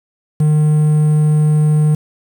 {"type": "tone with quantisation", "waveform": "triangle", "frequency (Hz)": 152.2, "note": "D#3", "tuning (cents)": -38, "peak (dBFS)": -7, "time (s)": [0.4, 1.95], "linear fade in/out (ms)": 5, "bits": 6, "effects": []}